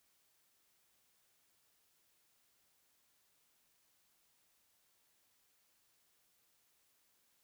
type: silence
effects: white hiss -75 dBFS RMS until 7.43 s